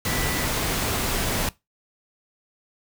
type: tone in noise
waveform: sine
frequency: 1975.5 Hz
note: B6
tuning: in tune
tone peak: -33 dBFS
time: 0.06-0.45 s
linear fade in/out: 2 ms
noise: pink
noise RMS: -25 dBFS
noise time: 0.05-1.49 s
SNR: -11 dB
effects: noise-tail reverb RT60 0.2 s tail -20 dB re dry